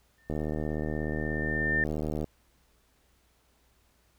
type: tone with exponential growth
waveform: sine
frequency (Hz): 1800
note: A6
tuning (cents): +39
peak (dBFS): -23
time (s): 0.18-1.84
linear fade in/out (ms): 2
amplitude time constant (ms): 360
type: click train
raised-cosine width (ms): 2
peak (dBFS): -19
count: 150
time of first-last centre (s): 0.3-2.243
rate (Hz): 76.7
effects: added 60 Hz sine -68 dBFS peak until 4.18 s + pink hiss -68 dBFS RMS until 4.18 s